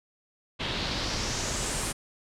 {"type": "noise with low-pass filter sweep", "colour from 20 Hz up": "pink", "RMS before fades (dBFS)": -31, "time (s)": [0.59, 1.93], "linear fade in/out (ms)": 20, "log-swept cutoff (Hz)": [3400, 9700], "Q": 2.7, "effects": []}